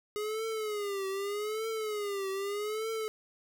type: tone with vibrato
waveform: square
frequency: 415.3 Hz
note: G#4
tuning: in tune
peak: -33 dBFS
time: 0.16-3.08 s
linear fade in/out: 0 ms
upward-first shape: triangle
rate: 0.82 Hz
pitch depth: 140 cents each way
effects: 12-bit